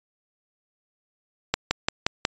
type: slowing click train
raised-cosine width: 0.2 ms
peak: -3 dBFS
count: 5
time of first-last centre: 1.54-2.251 s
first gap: 170 ms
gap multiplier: 1.03
effects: resampled to 16000 Hz